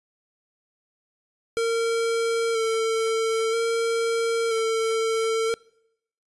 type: tone with vibrato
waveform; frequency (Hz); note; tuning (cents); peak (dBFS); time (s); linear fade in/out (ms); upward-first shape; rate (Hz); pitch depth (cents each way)
square; 453.7; A#4; -47; -22; 1.57-5.54; 0; square; 0.51; 20
effects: noise-tail reverb RT60 0.8 s tail -26 dB re dry + resampled to 24000 Hz